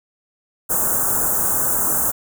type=band-stop noise; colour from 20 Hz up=white; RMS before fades=-19 dBFS; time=0.69-2.12 s; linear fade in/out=20 ms; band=1500 to 6900 Hz; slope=48 dB/octave; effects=none